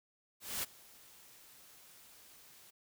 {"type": "noise with ADSR envelope", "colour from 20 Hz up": "white", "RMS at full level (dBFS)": -36, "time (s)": [0.4, 2.71], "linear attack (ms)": 230, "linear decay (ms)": 21, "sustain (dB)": -23, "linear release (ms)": 14, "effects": []}